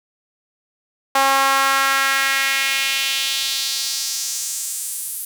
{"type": "tone with high-pass filter sweep", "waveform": "sawtooth", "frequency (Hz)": 271.4, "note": "C#4", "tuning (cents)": -36, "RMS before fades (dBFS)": -20, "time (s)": [1.15, 5.25], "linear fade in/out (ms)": 5, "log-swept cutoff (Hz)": [870, 11000], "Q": 2, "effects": []}